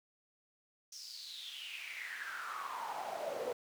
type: noise with high-pass filter sweep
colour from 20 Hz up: brown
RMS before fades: -43 dBFS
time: 0.92-3.53 s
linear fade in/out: 5 ms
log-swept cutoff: 5700 to 480 Hz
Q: 7.3
effects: none